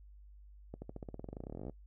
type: accelerating click train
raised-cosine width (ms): 2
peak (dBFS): -30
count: 26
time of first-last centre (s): 0.74-1.697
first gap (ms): 80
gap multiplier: 0.93
effects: noise-tail reverb RT60 0.1 s tail -21 dB re dry + added 50 Hz sine -53 dBFS peak until 1.86 s